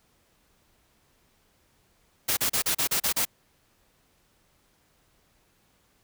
white noise bursts, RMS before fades -25 dBFS, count 8, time 2.28-3.253 s, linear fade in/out 10 ms, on 91 ms, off 35 ms, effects pink hiss -66 dBFS RMS until 6.03 s

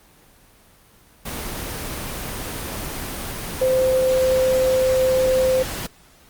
sine tone in noise, 518 Hz, C5, 17 cents flat, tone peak -15 dBFS, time 3.61-5.63 s, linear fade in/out 10 ms, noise pink, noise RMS -29 dBFS, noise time 1.25-5.87 s, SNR +11 dB, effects pink hiss -52 dBFS RMS until 6.29 s + Opus 24 kbps

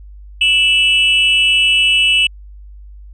sine tone pair together, 2637 / 2950 Hz, E7 / F#7, 0 / -6 cents, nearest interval major second, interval 194 cents, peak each -10 dBFS, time 0.41-2.27 s, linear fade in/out 5 ms, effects tanh soft clip ceiling -6 dBFS + added 50 Hz sine -33 dBFS peak until 3.13 s

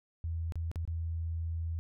sine tone with dropouts, 82.5 Hz, E2, 2 cents sharp, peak -32 dBFS, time 0.24-1.79 s, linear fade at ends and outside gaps 0 ms, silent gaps 0.522-0.556 / 0.715-0.758 / 0.852-0.876 s, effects none

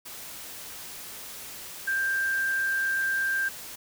sine tone in noise, 1582 Hz, G6, 15 cents sharp, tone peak -24 dBFS, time 1.87-3.49 s, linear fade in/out 10 ms, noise white, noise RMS -41 dBFS, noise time 0.05-3.76 s, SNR +14 dB, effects none

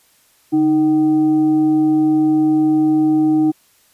sine tone with frequency modulation, 311.1 Hz, D#4, in tune, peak -11 dBFS, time 0.52-3.52 s, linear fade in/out 20 ms, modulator 454 Hz, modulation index 0.29, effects white hiss -55 dBFS RMS until 3.93 s + resampled to 32000 Hz

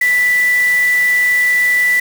sine tone in noise, 1975.5 Hz, B6, in tune, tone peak -10 dBFS, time 0.01-2 s, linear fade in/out 5 ms, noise white, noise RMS -28 dBFS, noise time 0.01-2 s, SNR +15 dB, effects none

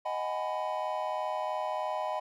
triangle chord, G# minor seventh, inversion second, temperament just, 623 / 747.5 / 830.6 / 996.7 Hz, D#5 / F#5 / G#5 / B5, +2 / +17 / 0 / +16 cents, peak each -33 / -35 / -36 / -34 dBFS, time 0.05-2.2 s, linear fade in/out 10 ms, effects none

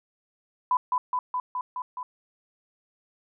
sine tone with echo, 1000 Hz, B5, 21 cents sharp, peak -19 dBFS, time 0.71-0.77 s, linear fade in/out 2 ms, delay 210 ms, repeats 6, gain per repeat -2 dB, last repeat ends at 2.03 s, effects none

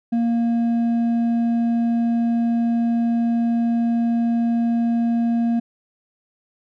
sine tone with hard clipping, 233.3 Hz, A#3, 2 cents sharp, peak -18 dBFS, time 0.12-5.6 s, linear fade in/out 10 ms, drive 4 dB, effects none

